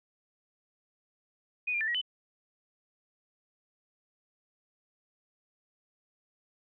sine tone with pitch steps, 2478 / 2393 / 1770 / 1906 / 3017 Hz, D#7 / D7 / A6 / A#6 / F#7, -8 / +32 / +10 / +38 / +33 cents, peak -28 dBFS, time 1.67-2.015 s, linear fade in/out 10 ms, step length 69 ms, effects none

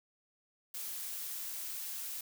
blue noise, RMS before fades -41 dBFS, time 0.74-2.21 s, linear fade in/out 5 ms, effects none

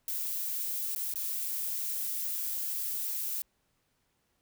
violet noise with dropouts, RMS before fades -34 dBFS, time 0.08-3.42 s, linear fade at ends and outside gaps 1 ms, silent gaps 0.95-0.96 / 1.138-1.157 s, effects pink hiss -75 dBFS RMS until 4.41 s

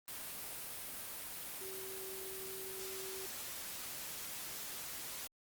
sine tone in noise, 381.4 Hz, G4, 47 cents flat, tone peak -47 dBFS, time 1.61-3.26 s, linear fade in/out 0 ms, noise white, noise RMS -45 dBFS, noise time 0.08-5.27 s, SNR -5 dB, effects Opus 32 kbps

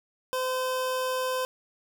25% pulse tone, 513 Hz, C5, 34 cents flat, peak -23 dBFS, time 0.33-1.45 s, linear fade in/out 0 ms, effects none

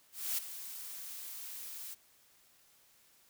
blue noise with ADSR envelope, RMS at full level -33 dBFS, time 0.12-1.95 s, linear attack 260 ms, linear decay 10 ms, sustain -12 dB, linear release 19 ms, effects white hiss -66 dBFS RMS until 3.29 s

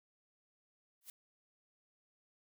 blue noise with exponential growth, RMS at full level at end -45 dBFS, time 1.01-1.1 s, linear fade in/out 2 ms, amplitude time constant 19 ms, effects none

